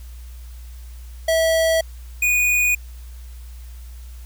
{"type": "tone pair in turn", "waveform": "square", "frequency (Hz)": [651, 2464], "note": ["E5", "D#7"], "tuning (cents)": [-22, -17], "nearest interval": "octave + major seventh", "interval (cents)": 2305, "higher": "second", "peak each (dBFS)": -16, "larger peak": "neither", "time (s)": [[1.28, 1.81], [2.22, 2.75]], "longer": "neither", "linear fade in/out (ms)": 5, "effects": ["added 60 Hz sine -34 dBFS peak until 4.25 s", "white hiss -51 dBFS RMS until 4.25 s"]}